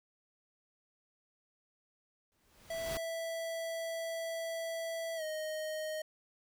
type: noise with exponential growth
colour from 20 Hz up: pink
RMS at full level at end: -39 dBFS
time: 2.32-2.97 s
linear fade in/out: 0 ms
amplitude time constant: 140 ms
type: tone with pitch glide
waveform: square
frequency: 659.3 to 622.3 Hz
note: E5 to D#5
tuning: 0 to 0 cents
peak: -37 dBFS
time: 2.7-6.02 s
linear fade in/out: 5 ms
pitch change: -100 cents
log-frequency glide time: 5.16-5.23 s
effects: none